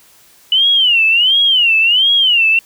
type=tone with vibrato; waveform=sine; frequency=2945 Hz; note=F#7; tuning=9 cents flat; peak=-8 dBFS; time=0.52-2.59 s; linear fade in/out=2 ms; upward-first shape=sine; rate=1.4 Hz; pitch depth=200 cents each way; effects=white hiss -47 dBFS RMS until 2.65 s